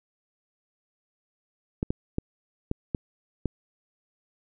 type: clicks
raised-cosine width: 3 ms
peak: -13 dBFS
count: 6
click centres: 1.829 / 1.905 / 2.184 / 2.714 / 2.948 / 3.457 s
effects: none